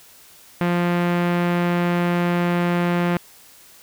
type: tone with low-pass filter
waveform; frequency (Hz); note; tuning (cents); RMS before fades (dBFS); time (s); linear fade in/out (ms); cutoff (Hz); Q
sawtooth; 174.61; F3; 0; -20; 0.61-3.17; 0; 2300; 1.2
effects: white hiss -48 dBFS RMS until 3.82 s